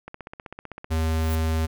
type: click train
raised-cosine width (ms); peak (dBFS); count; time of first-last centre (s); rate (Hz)
0.5; -22; 13; 0.08-0.844; 15.7
type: tone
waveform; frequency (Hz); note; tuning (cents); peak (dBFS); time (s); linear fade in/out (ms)
square; 80.2; E2; -47; -22; 0.9-1.67; 20
type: noise with exponential growth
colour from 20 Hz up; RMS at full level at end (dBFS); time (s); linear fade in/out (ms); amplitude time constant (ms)
violet; -34; 1.07-1.35; 0; 60
effects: none

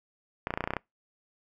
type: clicks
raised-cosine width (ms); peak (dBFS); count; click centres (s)
0.5; -14; 10; 0.471 / 0.506 / 0.539 / 0.575 / 0.607 / 0.64 / 0.675 / 0.706 / 0.736 / 0.767
effects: noise-tail reverb RT60 0.2 s tail -26 dB re dry

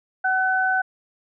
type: tone pair together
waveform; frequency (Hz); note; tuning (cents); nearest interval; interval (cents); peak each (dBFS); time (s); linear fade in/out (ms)
sine; 752 / 1508.8; F#5 / F#6; +28 / +33; octave; 1205; -22 / -20; 0.24-0.82; 10
effects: none

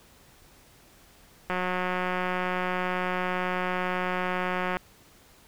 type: click train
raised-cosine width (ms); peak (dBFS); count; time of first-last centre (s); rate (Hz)
0.5; -14; 596; 1.5-4.769; 182
effects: pink hiss -56 dBFS RMS until 5.47 s

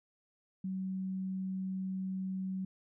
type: tone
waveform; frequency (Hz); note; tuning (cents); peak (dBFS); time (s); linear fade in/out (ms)
sine; 188.9; F#3; +36; -34; 0.64-2.65; 5
effects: none

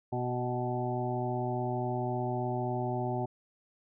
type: harmonic tone with a mistuned harmonic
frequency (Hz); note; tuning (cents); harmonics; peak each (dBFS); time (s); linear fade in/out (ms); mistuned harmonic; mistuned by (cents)
123.47; B2; 0; 1 / 2 / 3 / 5 / 6 / 7; -34 / -38 / -36 / -39 / -37 / -40; 0.12-3.26; 10; 6; +19
effects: none

